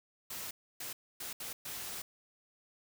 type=noise bursts at uneven times; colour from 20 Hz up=white; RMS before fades=-42 dBFS; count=5; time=0.3-0.51 / 0.8-0.93 / 1.2-1.33 / 1.4-1.53 / 1.65-2.02 s; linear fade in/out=5 ms; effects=none